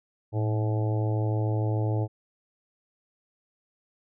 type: harmonic tone with a mistuned harmonic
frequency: 107 Hz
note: A2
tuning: 48 cents flat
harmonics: 1 / 3 / 4 / 5 / 6 / 7 / 8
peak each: -24 / -34 / -36 / -38 / -40 / -41 / -42 dBFS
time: 0.32-2.08 s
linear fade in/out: 50 ms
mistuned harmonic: 1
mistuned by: +67 cents
effects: none